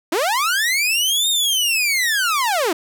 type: linear two-way sweep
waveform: sawtooth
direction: up then down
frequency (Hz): 290.4 to 3729 to 297.4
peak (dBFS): -13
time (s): 0.12-2.73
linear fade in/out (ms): 5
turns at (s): 1.29
effects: none